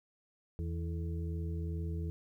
harmonic tone with a mistuned harmonic, 82.41 Hz, E2, in tune, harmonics 1 / 2 / 4 / 5, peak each -35 / -41 / -47 / -49 dBFS, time 0.59-2.1 s, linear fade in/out 0 ms, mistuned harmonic 5, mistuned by +83 cents, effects 12-bit

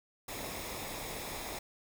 pink noise with comb filter, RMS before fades -41 dBFS, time 0.28-1.59 s, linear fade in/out 5 ms, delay 0.67 ms, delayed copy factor -0.5, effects none

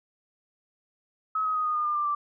sine tone with pitch steps, 1281 / 1264.8 / 1248.9 / 1233.1 / 1217.5 / 1202.1 / 1187 / 1172 Hz, E6 / D#6 / D#6 / D#6 / D#6 / D6 / D6 / D6, -50 / +28 / +6 / -16 / -38 / +40 / +18 / -4 cents, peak -24 dBFS, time 1.35-2.15 s, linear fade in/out 5 ms, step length 100 ms, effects none

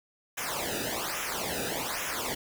pink noise with flanger, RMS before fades -33 dBFS, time 0.37-2.35 s, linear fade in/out 10 ms, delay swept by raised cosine 0.22 to 0.94 ms, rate 1.2 Hz, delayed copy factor -0.9, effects none

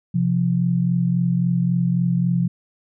sine tone pair together, 130.93 / 174.61 Hz, C3 / F3, +2 / 0 cents, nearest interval perfect fourth, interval 498 cents, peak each -21 / -18 dBFS, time 0.14-2.48 s, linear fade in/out 10 ms, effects none

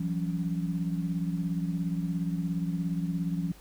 sine tone cluster, 169.8 / 186.9 / 280.1 Hz, F3 / F#3 / C#4, -48 / +18 / +18 cents, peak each -29 / -34 / -37 dBFS, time 0-3.52 s, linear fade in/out 5 ms, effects added 50 Hz sine -52 dBFS peak until 3.6 s + pink hiss -55 dBFS RMS until 3.6 s

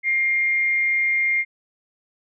sine tone with amplitude modulation, 2119 Hz, C7, 21 cents sharp, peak -16 dBFS, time 0.03-1.45 s, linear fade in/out 50 ms, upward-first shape sine, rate 243 Hz, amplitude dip 30%, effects none

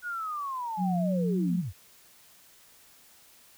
sine linear sweep, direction down, 1474 to 71.7 Hz, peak -31 dBFS, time 0.02-1.73 s, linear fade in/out 50 ms
sine tone with vibrato, 180 Hz, F#3, 47 cents flat, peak -25 dBFS, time 0.77-1.63 s, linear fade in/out 50 ms, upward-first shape sine, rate 3.7 Hz, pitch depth 43 cents each way
effects white hiss -57 dBFS RMS until 3.57 s

